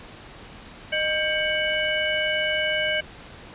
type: tone cluster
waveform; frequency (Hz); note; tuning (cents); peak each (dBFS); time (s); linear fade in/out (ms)
sine; 615 / 1587 / 2233 / 2964; D#5 / G6 / C#7 / F#7; -20 / +21 / +12 / +2; -27; 0.92-3.01; 10
effects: pink hiss -43 dBFS RMS until 3.54 s + resampled to 8000 Hz